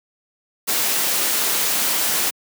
white noise, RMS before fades -20 dBFS, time 0.67-2.31 s, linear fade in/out 20 ms, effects high-pass 200 Hz 12 dB/octave

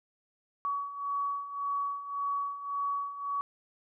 sine beating tone pair, 1129 / 1130.8 Hz, C#6 / C#6, +31 / +34 cents, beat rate 1.8 Hz, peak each -37 / -32 dBFS, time 0.65-3.41 s, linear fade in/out 0 ms, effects none

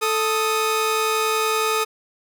sawtooth tone pair together, 440 / 1249.2 Hz, A4 / D#6, 0 / +7 cents, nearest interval octave + tritone, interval 1807 cents, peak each -18 dBFS, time 0.01-1.85 s, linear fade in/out 20 ms, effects none

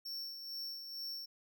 square tone with tremolo, 5450 Hz, F8, 43 cents flat, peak -40 dBFS, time 0.05-1.26 s, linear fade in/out 10 ms, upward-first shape sine, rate 2.2 Hz, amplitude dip 50%, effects none

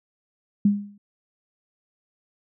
sine tone with exponential decay, 203.5 Hz, G#3, 35 cents flat, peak -12 dBFS, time 0.65-0.98 s, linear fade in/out 5 ms, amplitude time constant 71 ms, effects none

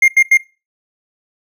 triangle tone bursts, 2121 Hz, C7, 23 cents sharp, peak -4 dBFS, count 3, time 0.02-0.373 s, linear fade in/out 5 ms, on 61 ms, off 85 ms, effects noise-tail reverb RT60 0.3 s tail -22 dB re dry

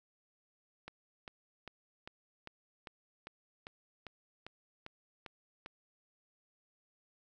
click train, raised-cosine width 0.3 ms, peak -29 dBFS, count 13, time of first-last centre 0.88-5.661 s, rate 2.51 Hz, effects none

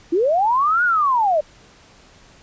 sine linear two-way sweep, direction up then down, 309.6 to 1480 to 577 Hz, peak -14 dBFS, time 0.12-1.41 s, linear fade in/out 10 ms, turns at 0.84 s, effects pink hiss -49 dBFS RMS until 2.42 s + resampled to 16000 Hz

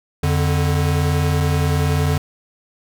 square tone pair together, 85.97 / 146.83 Hz, F2 / D3, -27 / 0 cents, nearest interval major sixth, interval 927 cents, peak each -19 dBFS, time 0.23-2.18 s, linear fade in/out 5 ms, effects none

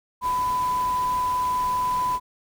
sine tone in noise, 1000 Hz, B5, 21 cents sharp, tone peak -21 dBFS, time 0.21-2.2 s, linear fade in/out 50 ms, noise pink, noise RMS -38 dBFS, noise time 0.21-2.2 s, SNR +14 dB, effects none

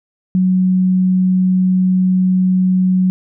sine tone, 185 Hz, F#3, in tune, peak -10 dBFS, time 0.35-3.1 s, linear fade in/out 0 ms, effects none

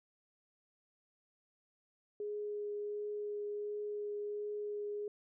sine tone with vibrato, 415.3 Hz, G#4, in tune, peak -37 dBFS, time 2.2-5.08 s, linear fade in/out 2 ms, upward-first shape triangle, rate 1.4 Hz, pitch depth 9 cents each way, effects none

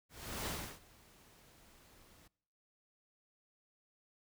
pink noise with ADSR envelope, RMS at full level -39 dBFS, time 0.09-2.28 s, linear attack 380 ms, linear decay 320 ms, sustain -24 dB, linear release 10 ms, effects noise-tail reverb RT60 0.8 s tail -25 dB re dry

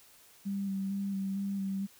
sine tone with vibrato, 196 Hz, G3, in tune, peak -31 dBFS, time 0.45-1.87 s, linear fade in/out 20 ms, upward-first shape square, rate 2.2 Hz, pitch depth 18 cents each way, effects white hiss -59 dBFS RMS until 1.99 s

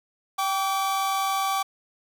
45% pulse tone pair together, 779 / 1148.5 Hz, G5 / D6, -11 / -39 cents, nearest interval perfect fifth, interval 672 cents, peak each -26 dBFS, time 0.38-1.63 s, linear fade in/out 10 ms, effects 9-bit

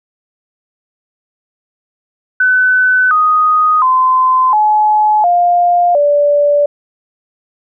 sine tone with pitch steps, 1507 / 1245.5 / 1029.3 / 850.7 / 703 / 581 Hz, F#6 / D#6 / C6 / G#5 / F5 / D5, +31 / +1 / -29 / +41 / +11 / -19 cents, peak -7 dBFS, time 2.4-6.66 s, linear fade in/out 5 ms, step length 710 ms, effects none

